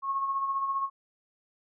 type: tone with tremolo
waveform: sine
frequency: 1092 Hz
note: C#6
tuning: 26 cents flat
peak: -25 dBFS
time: 0.02-0.9 s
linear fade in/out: 50 ms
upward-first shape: sine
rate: 15 Hz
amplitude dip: 45%
effects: none